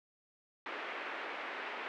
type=band-pass noise; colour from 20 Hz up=white; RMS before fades=-42 dBFS; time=0.66-1.88 s; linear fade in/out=0 ms; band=320 to 2400 Hz; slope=24 dB/octave; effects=none